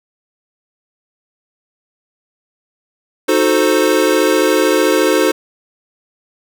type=chord; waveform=square; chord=D# diminished seventh; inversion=none; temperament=equal with one note detuned; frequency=311.1 / 366.4 / 440 / 523.3 Hz; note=D#4 / F#4 / A4 / C5; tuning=0 / -17 / 0 / 0 cents; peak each=-17 dBFS; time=3.28-5.32 s; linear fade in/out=10 ms; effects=none